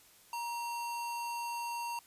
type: tone with sample-and-hold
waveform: sine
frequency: 943 Hz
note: A#5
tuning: 20 cents sharp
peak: -35 dBFS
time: 0.33-1.99 s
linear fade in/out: 2 ms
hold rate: 3675 Hz
effects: white hiss -61 dBFS RMS until 2.06 s + resampled to 32000 Hz